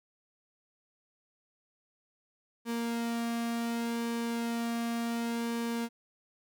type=tone with flanger; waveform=sawtooth; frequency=233.1 Hz; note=A#3; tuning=in tune; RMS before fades=-33 dBFS; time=2.65-5.89 s; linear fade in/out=50 ms; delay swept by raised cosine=1.5 to 2.04 ms; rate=0.68 Hz; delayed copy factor=-0.55; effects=none